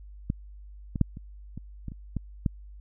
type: clicks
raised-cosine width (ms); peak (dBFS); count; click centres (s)
5; -14 / -18 / -8 / -27 / -24 / -23 / -28 / -17 / -12; 9; 0.301 / 0.958 / 1.013 / 1.171 / 1.576 / 1.883 / 1.919 / 2.167 / 2.462
effects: added 50 Hz sine -43 dBFS peak until 2.8 s